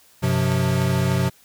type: tone cluster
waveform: square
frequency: 95.2 / 128.6 / 178.7 Hz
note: F#2 / C3 / F3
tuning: +50 / -30 / +40 cents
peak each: -26 / -21 / -24 dBFS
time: 0.22-1.3 s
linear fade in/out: 20 ms
effects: white hiss -54 dBFS RMS until 1.44 s